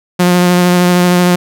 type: tone with vibrato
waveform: sawtooth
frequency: 178.1 Hz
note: F3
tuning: 34 cents sharp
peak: -3 dBFS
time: 0.19-1.36 s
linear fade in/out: 10 ms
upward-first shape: sine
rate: 13 Hz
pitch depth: 14 cents each way
effects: none